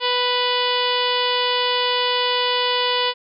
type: harmonic tone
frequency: 493.9 Hz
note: B4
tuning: in tune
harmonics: 1 / 2 / 3 / 4 / 5 / 6 / 7 / 8 / 9 / 10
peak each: -24 / -23 / -32 / -29 / -31 / -24 / -26 / -32 / -30 / -35 dBFS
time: 0-3.14 s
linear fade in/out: 50 ms
effects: none